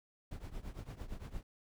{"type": "noise with tremolo", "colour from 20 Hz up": "brown", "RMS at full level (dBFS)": -41, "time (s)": [0.31, 1.43], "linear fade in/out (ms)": 5, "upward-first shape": "triangle", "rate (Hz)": 8.8, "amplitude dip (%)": 90, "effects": []}